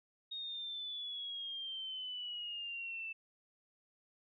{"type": "exponential sweep", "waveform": "sine", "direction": "down", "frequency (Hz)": [3736, 2645], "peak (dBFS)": -40, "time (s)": [0.31, 3.13], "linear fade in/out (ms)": 10, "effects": []}